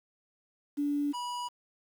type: tone pair in turn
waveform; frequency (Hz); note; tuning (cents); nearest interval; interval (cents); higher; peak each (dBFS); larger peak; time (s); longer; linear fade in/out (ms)
sine / square; 289 / 974.4; D4 / B5; -28 / -24; octave + major sixth; 2104; second; -27 / -34; first; 0.77-1.13 / 1.13-1.49; neither; 20
effects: low-pass 9000 Hz 12 dB/octave + 9-bit